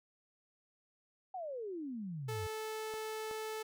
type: exponential sweep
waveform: sine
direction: down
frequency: 775 to 87.31 Hz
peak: -39 dBFS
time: 1.34-2.47 s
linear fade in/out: 5 ms
type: tone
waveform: sawtooth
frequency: 436.4 Hz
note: A4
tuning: 14 cents flat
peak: -35 dBFS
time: 2.28-3.63 s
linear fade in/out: 10 ms
type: clicks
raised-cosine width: 1 ms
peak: -36 dBFS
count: 2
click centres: 2.939 / 3.312 s
effects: none